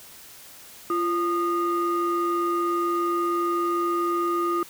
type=tone pair together; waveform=sine; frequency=344.4 / 1227.3 Hz; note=F4 / D#6; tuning=-24 / -24 cents; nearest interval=octave + minor seventh; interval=2200 cents; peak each=-23 dBFS; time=0.9-4.63 s; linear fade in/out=2 ms; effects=tanh soft clip ceiling -17 dBFS + white hiss -46 dBFS RMS until 4.69 s